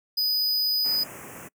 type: tone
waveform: square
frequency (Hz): 4978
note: D#8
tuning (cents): 0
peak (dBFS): -22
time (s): 0.17-1.04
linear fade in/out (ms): 10
type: band-stop noise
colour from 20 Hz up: pink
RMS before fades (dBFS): -40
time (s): 0.84-1.49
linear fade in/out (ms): 20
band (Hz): 2700 to 6200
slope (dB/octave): 48
effects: noise-tail reverb RT60 0.1 s tail -26 dB re dry + high-pass 150 Hz 12 dB/octave